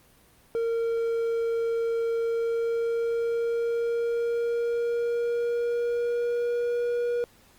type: tone with pitch glide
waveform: triangle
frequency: 460.5 to 479.5 Hz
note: A#4 to A#4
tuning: -21 to +49 cents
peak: -22 dBFS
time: 0.55-7.24 s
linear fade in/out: 0 ms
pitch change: +70 cents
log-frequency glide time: 2.19-6.82 s
effects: pink hiss -58 dBFS RMS until 7.58 s + Opus 32 kbps